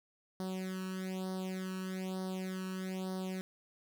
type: tone with flanger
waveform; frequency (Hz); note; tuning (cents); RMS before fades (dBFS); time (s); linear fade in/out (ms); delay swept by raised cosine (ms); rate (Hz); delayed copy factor
sawtooth; 187.3; F#3; +21; -39; 0.4-3.41; 0; 0.2 to 0.72; 1.1; +0.9
effects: none